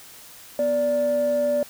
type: tone pair together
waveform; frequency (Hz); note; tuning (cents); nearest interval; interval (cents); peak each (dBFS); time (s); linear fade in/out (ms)
sine; 245.5 / 584; B3 / D5; -10 / -10; octave + minor third; 1500; -28 / -18; 0.59-1.63; 2
effects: tanh soft clip ceiling -15 dBFS + white hiss -45 dBFS RMS until 1.69 s